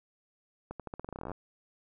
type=accelerating click train; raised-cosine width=1 ms; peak=-25 dBFS; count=18; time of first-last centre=0.71-1.317 s; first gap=87 ms; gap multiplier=0.87; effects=none